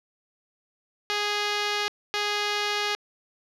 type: tone bursts at uneven times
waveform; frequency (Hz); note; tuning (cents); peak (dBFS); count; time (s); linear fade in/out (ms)
5% pulse; 414.2; G#4; -5; -13; 2; 1.1-1.88 / 2.14-2.95; 0
effects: low-pass 6000 Hz 12 dB/octave